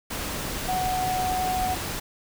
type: tone in noise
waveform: sine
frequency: 740 Hz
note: F#5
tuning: in tune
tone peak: -24 dBFS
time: 0.68-1.75 s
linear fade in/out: 10 ms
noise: pink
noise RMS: -31 dBFS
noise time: 0.1-2 s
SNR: +4 dB
effects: none